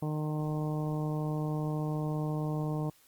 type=harmonic tone; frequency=152.6 Hz; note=D#3; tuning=33 cents flat; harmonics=1 / 2 / 3 / 4 / 5 / 6 / 7; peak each=-31 / -37 / -41 / -43 / -45 / -47 / -48 dBFS; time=0.02-2.9 s; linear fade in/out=5 ms; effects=white hiss -63 dBFS RMS until 3.07 s + Opus 32 kbps